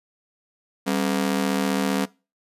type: ring-modulated tone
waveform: sawtooth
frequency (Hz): 233.1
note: A#3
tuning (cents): 0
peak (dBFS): -14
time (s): 0.86-2.06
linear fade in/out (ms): 20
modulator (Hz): 37.6
effects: noise-tail reverb RT60 0.3 s tail -22 dB re dry + resampled to 32000 Hz